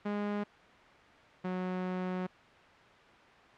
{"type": "tone pair in turn", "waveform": "sawtooth", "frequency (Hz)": [206, 183.53], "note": ["G#3", "F#3"], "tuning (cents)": [-14, -14], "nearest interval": "major second", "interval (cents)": 200, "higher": "first", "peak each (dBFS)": [-28, -29], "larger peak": "first", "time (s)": [[0.05, 0.44], [1.44, 2.27]], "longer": "second", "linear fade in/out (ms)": 10, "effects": ["white hiss -56 dBFS RMS until 3.57 s", "low-pass 2000 Hz 12 dB/octave"]}